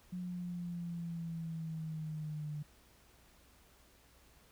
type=linear sweep; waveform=sine; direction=down; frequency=181.1 to 148.6 Hz; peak=-38 dBFS; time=0.12-2.63 s; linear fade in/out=10 ms; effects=added 60 Hz sine -68 dBFS peak until 4.51 s + pink hiss -65 dBFS RMS until 4.51 s